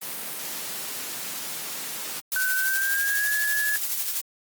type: high-pass noise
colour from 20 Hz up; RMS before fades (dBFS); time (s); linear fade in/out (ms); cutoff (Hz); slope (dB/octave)
white; -33; 0.01-2.21; 20; 130; 48
type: noise with tremolo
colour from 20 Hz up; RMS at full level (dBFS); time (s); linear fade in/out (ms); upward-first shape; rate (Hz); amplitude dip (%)
blue; -26; 2.32-4.21; 0; sine; 12; 45
type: tone with pitch glide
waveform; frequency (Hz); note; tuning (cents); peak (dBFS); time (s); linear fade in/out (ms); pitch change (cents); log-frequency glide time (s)
sine; 1519 to 1695.2; F#6 to G#6; +45 to +35; -23; 2.36-3.76; 0; +190; 2.55-3.35
effects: Opus 32 kbps